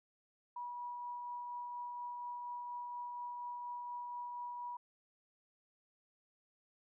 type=tone with tremolo; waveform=sine; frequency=970 Hz; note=B5; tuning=31 cents flat; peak=-40 dBFS; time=0.56-4.77 s; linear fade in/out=5 ms; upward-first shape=triangle; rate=4.2 Hz; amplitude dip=25%; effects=none